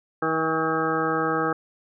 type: harmonic tone with a mistuned harmonic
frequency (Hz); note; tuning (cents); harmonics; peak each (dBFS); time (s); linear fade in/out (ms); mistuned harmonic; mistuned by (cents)
160; D#3; +49; 1 / 2 / 3 / 4 / 5 / 7 / 8 / 9 / 10; -34 / -28 / -27 / -36 / -30 / -32 / -27 / -39 / -31; 0.22-1.53; 5; 5; +21
effects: none